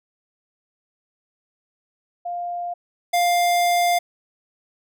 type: tone pair in turn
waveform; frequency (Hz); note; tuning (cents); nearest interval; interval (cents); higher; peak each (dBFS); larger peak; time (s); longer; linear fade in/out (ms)
sine / square; 701 / 701; F5 / F5; +6 / +6; unison; 0; neither; -25 / -17; second; 2.25-2.74 / 3.13-3.99; second; 10
effects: none